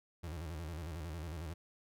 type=tone with vibrato; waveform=35% pulse; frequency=80.9 Hz; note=E2; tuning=32 cents flat; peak=-39 dBFS; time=0.23-1.54 s; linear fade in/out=10 ms; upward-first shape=square; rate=11 Hz; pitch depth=110 cents each way; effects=none